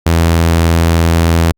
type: tone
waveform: sawtooth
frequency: 83.2 Hz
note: E2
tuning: 17 cents sharp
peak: -4 dBFS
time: 0.06-1.52 s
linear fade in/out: 5 ms
effects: Opus 48 kbps